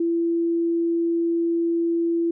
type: tone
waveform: sine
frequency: 336.5 Hz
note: E4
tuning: 36 cents sharp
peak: -19 dBFS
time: 0-2.31 s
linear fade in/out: 5 ms
effects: none